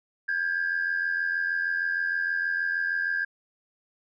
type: tone pair together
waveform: sine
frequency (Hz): 1598 / 1684.4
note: G6 / G#6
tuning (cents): +33 / +24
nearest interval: minor second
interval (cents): 91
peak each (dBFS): -25 / -29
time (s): 0.28-3.25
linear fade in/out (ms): 10
effects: tanh soft clip ceiling -19 dBFS